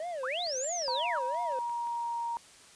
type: tone with vibrato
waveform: triangle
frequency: 603 Hz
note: D5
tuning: 46 cents sharp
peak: -32 dBFS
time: 0-1.59 s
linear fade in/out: 2 ms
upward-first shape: sine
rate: 3 Hz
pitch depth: 290 cents each way
type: linear two-way sweep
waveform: sine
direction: up then down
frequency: 923 to 7459 to 923 Hz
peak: -33 dBFS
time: 0.23-1.2 s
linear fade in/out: 5 ms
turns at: 0.66 s
type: click train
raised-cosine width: 0.3 ms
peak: -37 dBFS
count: 9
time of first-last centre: 0.47-1.871 s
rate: 5.71 Hz
type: tone with pitch glide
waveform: sine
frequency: 955 to 935.9 Hz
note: A#5 to A#5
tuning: +42 to +7 cents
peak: -31 dBFS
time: 0.88-2.37 s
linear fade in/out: 0 ms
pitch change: -35 cents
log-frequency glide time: 1.29-2.25 s
effects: white hiss -55 dBFS RMS until 2.75 s + resampled to 22050 Hz